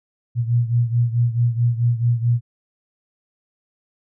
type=beating tone pair; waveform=sine; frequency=117.8 / 122.4 Hz; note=A#2 / B2; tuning=+19 / -15 cents; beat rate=4.6 Hz; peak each=-17 / -21 dBFS; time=0.35-2.41 s; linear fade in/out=50 ms; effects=none